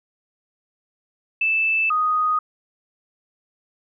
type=tone pair in turn; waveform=sine; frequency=2637 / 1244.5 Hz; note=E7 / D#6; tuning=0 / 0 cents; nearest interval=octave + minor second; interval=1300 cents; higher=first; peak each=-17 dBFS; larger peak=neither; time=1.41-1.9 / 1.9-2.39 s; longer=neither; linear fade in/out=5 ms; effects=none